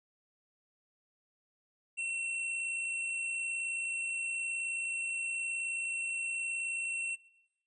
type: tone with amplitude modulation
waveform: square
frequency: 2712 Hz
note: E7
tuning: 49 cents sharp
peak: -33 dBFS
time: 1.97-7.16 s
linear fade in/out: 20 ms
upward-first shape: sine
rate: 59 Hz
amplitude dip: 30%
effects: noise-tail reverb RT60 0.8 s tail -18 dB re dry + resampled to 22050 Hz